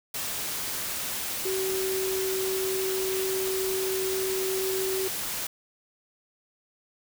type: tone in noise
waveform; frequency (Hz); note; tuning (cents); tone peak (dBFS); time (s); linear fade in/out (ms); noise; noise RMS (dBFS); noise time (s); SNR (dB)
sine; 380; F#4; +46; -27; 1.45-5.08; 5; white; -32; 0.14-5.47; +2
effects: none